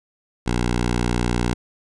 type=tone; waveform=10% pulse; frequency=59.9 Hz; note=A#1; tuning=48 cents sharp; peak=-11 dBFS; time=0.46-1.54 s; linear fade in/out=10 ms; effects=resampled to 22050 Hz